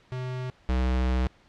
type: tone pair in turn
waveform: square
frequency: 127.4 / 63.3 Hz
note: C3 / B1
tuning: -46 / +43 cents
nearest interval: octave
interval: 1211 cents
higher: first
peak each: -31 / -23 dBFS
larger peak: second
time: 0.12-0.5 / 0.69-1.27 s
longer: second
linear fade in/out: 0 ms
effects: pink hiss -59 dBFS RMS until 1.48 s + low-pass 4000 Hz 12 dB/octave